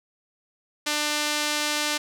sawtooth tone with band-pass filter, 298 Hz, D4, 25 cents sharp, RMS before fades -26 dBFS, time 0.86-1.98 s, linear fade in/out 10 ms, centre 4800 Hz, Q 0.65, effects none

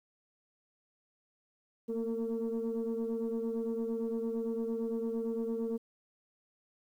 sine tone cluster, 226.4 / 235.2 / 455.3 Hz, A3 / A#3 / A#4, +50 / +16 / -41 cents, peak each -35 / -38 / -33 dBFS, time 1.88-5.78 s, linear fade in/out 20 ms, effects tanh soft clip ceiling -27 dBFS + 11-bit

